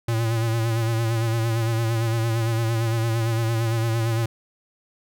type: tone with vibrato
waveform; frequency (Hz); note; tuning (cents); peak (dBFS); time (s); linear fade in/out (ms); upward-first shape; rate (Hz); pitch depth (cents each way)
square; 114.2; A#2; -35; -21; 0.08-4.26; 5; sine; 8.8; 45
effects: none